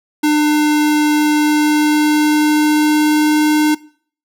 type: tone with pitch glide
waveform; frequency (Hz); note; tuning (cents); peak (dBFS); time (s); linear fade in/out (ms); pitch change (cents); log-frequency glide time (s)
square; 300.5 to 303.6; D4 to D#4; +40 to -42; -11; 0.23-3.75; 10; +18; 1.31-3.44
effects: noise-tail reverb RT60 0.5 s tail -21 dB re dry